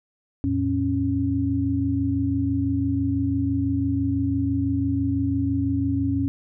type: tone cluster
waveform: sine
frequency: 85.3 / 111.3 / 274.9 Hz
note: F2 / A2 / C#4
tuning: -40 / +20 / -14 cents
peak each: -27 / -27 / -22 dBFS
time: 0.44-6.28 s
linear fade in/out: 0 ms
effects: none